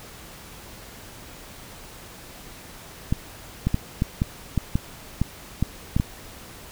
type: clicks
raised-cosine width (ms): 5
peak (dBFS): -8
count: 11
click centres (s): 3.125 / 3.67 / 3.744 / 4.021 / 4.219 / 4.577 / 4.755 / 5.216 / 5.626 / 5.965 / 5.999
effects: pink hiss -43 dBFS RMS until 6.71 s